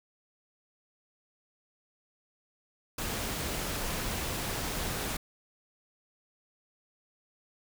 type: noise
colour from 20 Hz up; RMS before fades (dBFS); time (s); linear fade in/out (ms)
pink; -34; 2.98-5.17; 5
effects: none